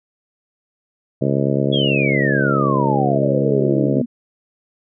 harmonic tone, 69.2 Hz, C#2, 2 cents flat, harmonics 2 / 3 / 4 / 5 / 6 / 7 / 8 / 9, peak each -20 / -22 / -23 / -24 / -25 / -25 / -26 / -27 dBFS, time 1.21-4.02 s, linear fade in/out 10 ms
sine exponential sweep, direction down, 3395 to 233.1 Hz, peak -19 dBFS, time 1.72-4.06 s, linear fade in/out 20 ms
effects none

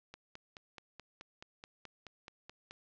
click train, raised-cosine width 0.2 ms, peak -30 dBFS, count 13, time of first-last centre 0.14-2.71 s, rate 4.67 Hz, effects low-pass 5000 Hz 12 dB/octave

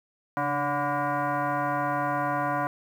sine tone with frequency modulation, 139.7 Hz, C#3, 14 cents sharp, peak -24 dBFS, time 0.37-2.67 s, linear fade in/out 0 ms, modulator 433 Hz, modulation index 3, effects 9-bit

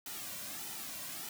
white noise with flanger, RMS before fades -43 dBFS, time 0.06-1.29 s, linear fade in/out 2 ms, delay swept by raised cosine 1.8 to 2.37 ms, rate 1.6 Hz, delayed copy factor -0.65, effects none

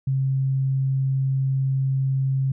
sine tone, 134.1 Hz, C3, 43 cents sharp, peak -19 dBFS, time 0.07-2.52 s, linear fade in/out 5 ms, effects none

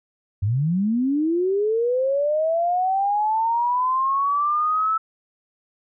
sine linear sweep, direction up, 91.9 to 1318.5 Hz, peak -18 dBFS, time 0.42-4.98 s, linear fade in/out 10 ms, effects none

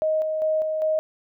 sine tone with tremolo, 626 Hz, D#5, 10 cents sharp, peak -19 dBFS, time 0.02-0.99 s, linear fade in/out 0 ms, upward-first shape square, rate 2.5 Hz, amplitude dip 35%, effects none

